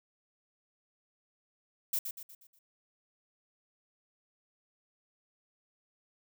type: noise with echo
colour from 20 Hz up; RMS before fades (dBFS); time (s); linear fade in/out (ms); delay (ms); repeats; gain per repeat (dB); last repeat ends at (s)
violet; -31; 1.93-1.99; 5; 120; 5; -7; 2.59
effects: none